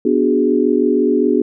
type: chord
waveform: sine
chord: G# half-diminished seventh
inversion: first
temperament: equal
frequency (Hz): 246.9 / 293.7 / 370 / 415.3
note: B3 / D4 / F#4 / G#4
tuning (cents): 0 / 0 / 0 / 0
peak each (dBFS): -17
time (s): 0.05-1.42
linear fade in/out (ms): 5
effects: none